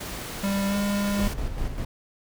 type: noise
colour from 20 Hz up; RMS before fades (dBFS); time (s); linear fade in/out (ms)
pink; -35; 0-1.34; 10
type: tone with pitch glide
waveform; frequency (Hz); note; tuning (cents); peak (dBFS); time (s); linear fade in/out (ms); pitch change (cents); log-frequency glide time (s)
square; 197.7 to 202.1; G3 to G#3; +15 to -47; -24; 0.43-1.28; 10; +38; 0.68-0.76
type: noise with tremolo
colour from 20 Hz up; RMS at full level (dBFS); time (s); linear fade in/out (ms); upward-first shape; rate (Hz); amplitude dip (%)
brown; -27; 1.18-1.85; 5; square; 5; 45
effects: none